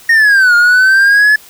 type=linear two-way sweep; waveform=triangle; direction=down then up; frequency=1864.7 to 1410 to 1724 Hz; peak=-3 dBFS; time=0.09-1.36 s; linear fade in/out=5 ms; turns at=0.55 s; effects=white hiss -39 dBFS RMS until 1.49 s